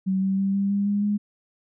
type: tone with pitch steps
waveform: sine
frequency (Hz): 190 / 192.65 / 195.34 / 198.07 / 200.8 / 203.6 / 206.5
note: F#3 / G3 / G3 / G3 / G3 / G#3 / G#3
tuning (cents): +46 / -30 / -6 / +18 / +42 / -34 / -10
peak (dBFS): -20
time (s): 0.06-1.18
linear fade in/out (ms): 20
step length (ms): 160
effects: none